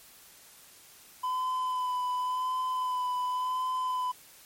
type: tone with vibrato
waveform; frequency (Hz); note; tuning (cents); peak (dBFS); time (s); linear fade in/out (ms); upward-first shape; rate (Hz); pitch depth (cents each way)
triangle; 1008; B5; +35; -26; 1.23-4.12; 10; sine; 0.91; 19
effects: white hiss -54 dBFS RMS until 4.45 s + MP3 64 kbps